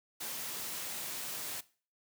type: high-pass noise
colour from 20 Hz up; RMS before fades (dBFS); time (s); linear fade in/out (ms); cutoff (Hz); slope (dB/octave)
white; -40; 0.2-1.61; 10; 100; 24
effects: noise-tail reverb RT60 0.4 s tail -19 dB re dry